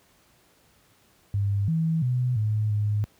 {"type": "tone with pitch steps", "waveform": "sine", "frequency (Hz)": [100.4, 162.3, 125.2, 107.2, 104.6], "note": ["G2", "E3", "B2", "A2", "G#2"], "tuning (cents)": [42, -27, 24, -45, 13], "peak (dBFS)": -21, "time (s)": [1.34, 3.04], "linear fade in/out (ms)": 0, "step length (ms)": 340, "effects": ["pink hiss -61 dBFS RMS until 3.19 s", "high-pass 60 Hz 12 dB/octave"]}